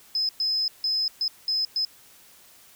sine tone bursts at uneven times, 5100 Hz, D#8, 42 cents sharp, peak -22 dBFS, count 6, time 0.15-0.29 / 0.4-0.68 / 0.84-1.08 / 1.21-1.28 / 1.48-1.65 / 1.76-1.85 s, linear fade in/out 2 ms, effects white hiss -53 dBFS RMS until 2.75 s

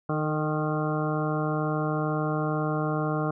harmonic tone with a mistuned harmonic, 153.7 Hz, D#3, 21 cents flat, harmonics 1 / 2 / 3 / 4 / 5 / 7 / 8 / 9, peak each -28 / -31 / -33 / -34 / -35 / -36 / -37 / -38 dBFS, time 0.09-3.31 s, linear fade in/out 5 ms, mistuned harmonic 3, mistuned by -25 cents, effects none

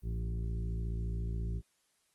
harmonic tone with a mistuned harmonic, 56.6 Hz, A1, 50 cents sharp, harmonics 1 / 2 / 3 / 4 / 5 / 6 / 7, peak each -34 / -39 / -43 / -56 / -59 / -54 / -53 dBFS, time 0.02-1.62 s, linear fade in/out 50 ms, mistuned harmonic 2, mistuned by -35 cents, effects white hiss -74 dBFS RMS until 2.14 s + Opus 24 kbps

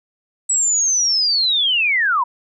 sine linear sweep, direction down, 7902 to 932.3 Hz, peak -14 dBFS, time 0.49-2.24 s, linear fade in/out 10 ms, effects none

